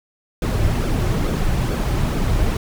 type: noise with flanger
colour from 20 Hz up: brown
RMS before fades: -19 dBFS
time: 0.42-2.57 s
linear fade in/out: 2 ms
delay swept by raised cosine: 1 to 4.4 ms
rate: 2.3 Hz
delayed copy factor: -0.5
effects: none